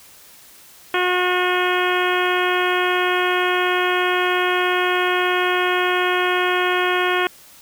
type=harmonic tone; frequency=361.7 Hz; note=F#4; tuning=39 cents flat; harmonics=1 / 2 / 3 / 4 / 5 / 6 / 7 / 8 / 9; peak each=-21 / -25 / -24 / -24 / -26 / -29 / -27 / -31 / -30 dBFS; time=0.94-7.27 s; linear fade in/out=2 ms; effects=white hiss -46 dBFS RMS until 7.61 s